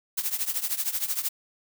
blue noise with tremolo, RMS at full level -25 dBFS, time 0.17-1.29 s, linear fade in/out 10 ms, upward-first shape triangle, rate 13 Hz, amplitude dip 90%, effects none

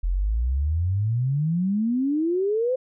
sine exponential sweep, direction up, 41.39 to 526 Hz, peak -20 dBFS, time 0.03-2.76 s, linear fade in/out 10 ms, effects none

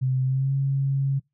sine tone with pitch glide, 130 to 136.94 Hz, C3 to C#3, -11 to -21 cents, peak -20 dBFS, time 0.01-1.2 s, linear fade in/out 20 ms, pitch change +90 cents, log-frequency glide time 0.24-0.53 s, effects noise-tail reverb RT60 0.2 s tail -24 dB re dry

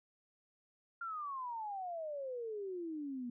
sine exponential sweep, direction down, 1404 to 236.2 Hz, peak -39 dBFS, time 1.01-3.3 s, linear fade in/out 5 ms, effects none

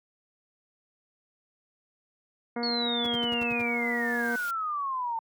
harmonic tone, 237.6 Hz, A#3, 33 cents sharp, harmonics 1 / 2 / 3 / 4 / 5 / 6 / 7 / 8 / 9, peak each -31 / -34 / -37 / -41 / -45 / -43 / -49 / -49 / -45 dBFS, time 2.56-4.36 s, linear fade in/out 5 ms
sine exponential sweep, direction down, 4435 to 895 Hz, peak -28 dBFS, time 2.63-5.19 s, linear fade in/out 2 ms
white noise with exponential growth, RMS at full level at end -42 dBFS, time 2.8-4.51 s, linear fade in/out 5 ms, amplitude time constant 370 ms
brown noise bursts, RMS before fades -33 dBFS, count 7, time 3.04-3.619 s, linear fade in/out 5 ms, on 27 ms, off 65 ms
effects high-pass 150 Hz 12 dB/octave

